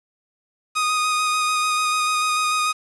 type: tone with vibrato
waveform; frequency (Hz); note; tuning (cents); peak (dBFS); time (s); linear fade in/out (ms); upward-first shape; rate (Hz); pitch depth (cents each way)
sawtooth; 1242; D#6; -3; -15; 0.75-2.73; 20; square; 6.8; 12
effects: resampled to 24000 Hz + 7-bit